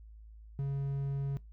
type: tone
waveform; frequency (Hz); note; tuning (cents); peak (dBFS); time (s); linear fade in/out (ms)
triangle; 138.59; C#3; 0; -29; 0.59-1.37; 0
effects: noise-tail reverb RT60 0.2 s tail -21 dB re dry + added 54 Hz sine -49 dBFS peak until 1.52 s